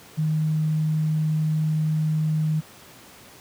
sine tone, 155.56 Hz, D#3, in tune, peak -19 dBFS, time 0.17-2.61 s, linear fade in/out 20 ms, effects pink hiss -47 dBFS RMS until 3.4 s + high-pass 100 Hz 12 dB/octave

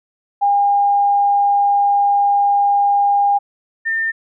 sine tone pair in turn, 808 / 1805 Hz, G#5 / A6, -48 / +44 cents, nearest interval octave + major second, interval 1392 cents, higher second, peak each -11 / -16 dBFS, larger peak first, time 0.41-3.39 / 3.85-4.12 s, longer first, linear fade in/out 20 ms, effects none

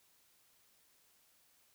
silence, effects white hiss -70 dBFS RMS until 1.74 s

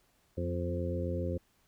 harmonic tone with a mistuned harmonic, 87.31 Hz, F2, in tune, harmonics 1 / 2 / 3 / 4 / 5 / 6, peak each -34 / -39 / -41 / -40 / -43 / -38 dBFS, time 0.37-1.38 s, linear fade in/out 10 ms, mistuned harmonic 3, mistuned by -29 cents, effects pink hiss -70 dBFS RMS until 1.67 s

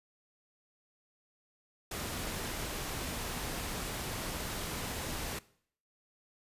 pink noise, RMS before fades -38 dBFS, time 1.91-5.39 s, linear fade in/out 5 ms, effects noise-tail reverb RT60 0.6 s tail -20 dB re dry + resampled to 32000 Hz

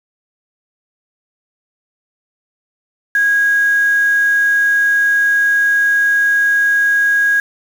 sine tone with quantisation, 1645 Hz, G#6, 17 cents flat, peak -10 dBFS, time 3.15-7.4 s, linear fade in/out 2 ms, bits 5, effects none

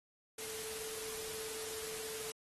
sine tone in noise, 440 Hz, A4, in tune, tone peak -47 dBFS, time 0.38-2.32 s, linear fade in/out 5 ms, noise white, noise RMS -44 dBFS, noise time 0.38-2.32 s, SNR -6 dB, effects AAC 32 kbps

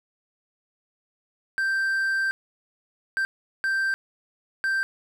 triangle tone bursts at uneven times, 1568 Hz, G6, in tune, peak -20 dBFS, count 4, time 1.58-2.31 / 3.17-3.25 / 3.64-3.94 / 4.64-4.83 s, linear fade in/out 0 ms, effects none

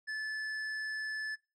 sine tone with tanh clipping, 1737 Hz, A6, 23 cents flat, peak -37 dBFS, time 0.07-1.36 s, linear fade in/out 20 ms, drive 11 dB, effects noise-tail reverb RT60 0.3 s tail -20 dB re dry + low-pass 8000 Hz 12 dB/octave

